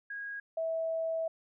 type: tone pair in turn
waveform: sine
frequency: 1642 / 651.6 Hz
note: G#6 / E5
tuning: -20 / -20 cents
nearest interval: octave + major third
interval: 1600 cents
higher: first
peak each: -37 / -30 dBFS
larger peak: second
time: 0.1-0.4 / 0.57-1.28 s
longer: second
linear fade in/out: 5 ms
effects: none